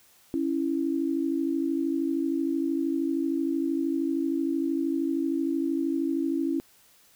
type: tone pair together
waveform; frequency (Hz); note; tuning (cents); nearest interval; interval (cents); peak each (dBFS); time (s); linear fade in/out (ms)
sine; 276.6 / 329.6; C#4 / E4; -4 / 0; minor third; 304; -27; 0.34-6.6; 0
effects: white hiss -59 dBFS RMS until 7.15 s